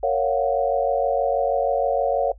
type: chord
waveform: sine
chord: Gb major seventh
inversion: first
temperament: just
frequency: 462.5 / 555 / 693.7 / 740 Hz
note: Bb4 / Db5 / F5 / Gb5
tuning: -14 / +2 / -12 / 0 cents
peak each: -25 / -21 / -25 / -25 dBFS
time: 0.03-2.32 s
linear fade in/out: 5 ms
effects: noise-tail reverb RT60 0.1 s tail -19 dB re dry + added 50 Hz sine -42 dBFS peak until 2.38 s